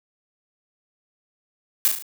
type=noise with echo; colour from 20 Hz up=blue; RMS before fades=-17 dBFS; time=1.85-1.88 s; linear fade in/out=0 ms; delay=36 ms; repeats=4; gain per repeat=-5 dB; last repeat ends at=2.024 s; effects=none